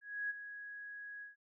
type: tone with ADSR envelope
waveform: sine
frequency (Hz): 1663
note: G#6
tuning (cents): +2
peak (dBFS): -34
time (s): 0.01-1.36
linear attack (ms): 290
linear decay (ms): 21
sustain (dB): -11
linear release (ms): 140
effects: none